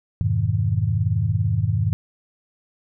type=chord; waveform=sine; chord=F half-diminished seventh; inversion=none; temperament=just; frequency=87.31 / 104.77 / 125.72 / 157.15 Hz; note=F2 / Ab2 / Cb3 / Eb3; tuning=0 / +16 / +31 / +18 cents; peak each=-26 / -20 / -26 / -26 dBFS; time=0.21-1.93 s; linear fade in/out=0 ms; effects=none